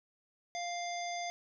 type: harmonic tone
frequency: 698.5 Hz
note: F5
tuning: in tune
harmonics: 1 / 3 / 5 / 7 / 9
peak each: -37 / -43 / -48 / -48 / -47 dBFS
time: 0.55-1.3 s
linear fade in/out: 0 ms
effects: none

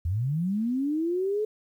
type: linear sweep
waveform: sine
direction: up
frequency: 77.8 to 434.4 Hz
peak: -24 dBFS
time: 0.05-1.45 s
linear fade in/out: 5 ms
effects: 10-bit

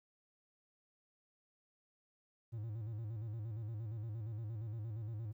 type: tone with vibrato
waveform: triangle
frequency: 110 Hz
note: A2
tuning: in tune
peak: -38 dBFS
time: 2.52-5.33 s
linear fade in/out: 20 ms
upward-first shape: square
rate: 8.6 Hz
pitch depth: 86 cents each way
effects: 13-bit

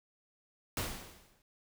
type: noise with exponential decay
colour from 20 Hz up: pink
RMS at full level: -33 dBFS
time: 0.77-1.42 s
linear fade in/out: 1 ms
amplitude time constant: 140 ms
effects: none

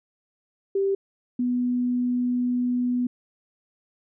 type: tone pair in turn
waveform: sine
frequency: 392 / 246.7 Hz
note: G4 / B3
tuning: 0 / -2 cents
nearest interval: minor sixth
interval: 802 cents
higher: first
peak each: -20 / -21 dBFS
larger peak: first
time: 0.75-0.95 / 1.39-3.07 s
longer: second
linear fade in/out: 5 ms
effects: none

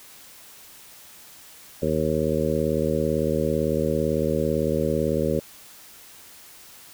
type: harmonic tone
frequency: 77.9 Hz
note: D#2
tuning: 3 cents sharp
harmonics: 1 / 2 / 3 / 4 / 5 / 6 / 7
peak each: -32 / -28 / -28 / -31 / -28 / -27 / -27 dBFS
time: 1.82-5.4 s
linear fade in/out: 5 ms
effects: white hiss -47 dBFS RMS until 6.93 s

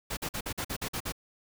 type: noise bursts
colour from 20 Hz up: pink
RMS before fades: -34 dBFS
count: 9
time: 0.1-1.123 s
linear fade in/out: 10 ms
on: 71 ms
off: 48 ms
effects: none

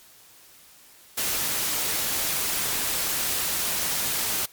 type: noise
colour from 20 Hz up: white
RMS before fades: -26 dBFS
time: 1.17-4.46 s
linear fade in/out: 10 ms
effects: white hiss -52 dBFS RMS until 4.52 s + MP3 96 kbps

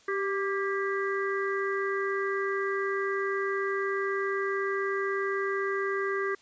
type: harmonic tone with a mistuned harmonic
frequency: 392 Hz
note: G4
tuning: in tune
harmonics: 1 / 3 / 4 / 5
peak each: -29 / -34 / -35 / -36 dBFS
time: 0.08-6.35 s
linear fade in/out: 5 ms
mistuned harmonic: 4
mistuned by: +49 cents
effects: white hiss -59 dBFS RMS until 6.41 s + resampled to 16000 Hz

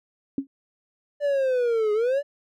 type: tone with exponential decay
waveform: sine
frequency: 273.8 Hz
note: C#4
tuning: 21 cents flat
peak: -18 dBFS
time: 0.38-0.47 s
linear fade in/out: 2 ms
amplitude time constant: 19 ms
type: linear two-way sweep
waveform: triangle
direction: down then up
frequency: 587.3 to 414.1 to 587.3 Hz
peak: -18 dBFS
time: 1.2-2.23 s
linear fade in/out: 50 ms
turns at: 1.93 s
effects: none

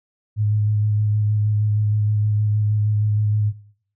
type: tone with vibrato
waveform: sine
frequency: 105.6 Hz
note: G#2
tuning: 29 cents sharp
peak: -16 dBFS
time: 0.36-3.53 s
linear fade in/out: 50 ms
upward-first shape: square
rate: 6.4 Hz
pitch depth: 14 cents each way
effects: noise-tail reverb RT60 0.6 s tail -19 dB re dry

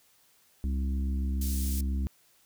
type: harmonic tone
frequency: 67.3 Hz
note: C2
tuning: 49 cents sharp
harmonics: 1 / 3 / 4 / 5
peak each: -27 / -37 / -42 / -49 dBFS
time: 0.64-2.07 s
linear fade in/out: 0 ms
type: high-pass noise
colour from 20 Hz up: pink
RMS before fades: -39 dBFS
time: 1.41-1.81 s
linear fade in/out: 5 ms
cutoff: 6900 Hz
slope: 12 dB/octave
effects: white hiss -64 dBFS RMS until 2.45 s

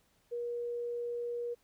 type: tone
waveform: sine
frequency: 477.4 Hz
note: A#4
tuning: 41 cents sharp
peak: -34 dBFS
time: 0.31-1.55 s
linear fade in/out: 20 ms
effects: pink hiss -71 dBFS RMS until 1.63 s

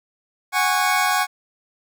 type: chord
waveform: 25% pulse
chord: F# suspended second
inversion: none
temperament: equal with one note detuned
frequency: 740 / 821.5 / 1108.7 Hz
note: F#5 / G#5 / C#6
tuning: 0 / -19 / 0 cents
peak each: -18 dBFS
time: 0.52-1.27 s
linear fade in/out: 50 ms
effects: none

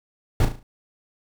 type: noise with echo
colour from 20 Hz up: brown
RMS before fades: -17 dBFS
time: 0.4-0.45 s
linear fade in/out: 2 ms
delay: 36 ms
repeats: 5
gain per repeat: -7 dB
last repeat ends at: 0.63 s
effects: none

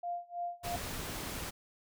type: tone with tremolo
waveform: sine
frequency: 698.5 Hz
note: F5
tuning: in tune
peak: -33 dBFS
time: 0.03-0.76 s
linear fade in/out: 5 ms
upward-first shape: sine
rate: 3.1 Hz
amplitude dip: 95%
type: noise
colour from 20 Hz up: pink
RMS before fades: -40 dBFS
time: 0.63-1.51 s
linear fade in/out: 20 ms
effects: none

